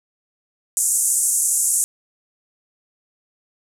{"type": "band-pass noise", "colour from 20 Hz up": "pink", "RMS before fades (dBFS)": -19, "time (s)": [0.77, 1.84], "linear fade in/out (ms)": 0, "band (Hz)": [7000, 11000], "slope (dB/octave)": 48, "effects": []}